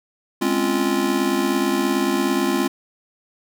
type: chord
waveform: square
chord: Db major seventh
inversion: second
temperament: just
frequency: 207.9 / 259.9 / 277.2 / 346.5 Hz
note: Ab3 / C4 / Db4 / F4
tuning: +2 / -11 / 0 / -14 cents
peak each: -26 / -25 / -25 / -23 dBFS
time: 0.41-2.68 s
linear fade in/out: 10 ms
effects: none